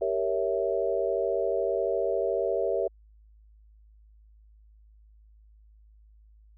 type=chord; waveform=sine; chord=G diminished seventh; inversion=none; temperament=equal with one note detuned; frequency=392 / 466.2 / 557.6 / 659.3 Hz; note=G4 / Bb4 / Db5 / Fb5; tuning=0 / 0 / +10 / 0 cents; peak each=-30 dBFS; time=0.01-2.88 s; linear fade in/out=10 ms; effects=added 53 Hz sine -53 dBFS peak until 6.57 s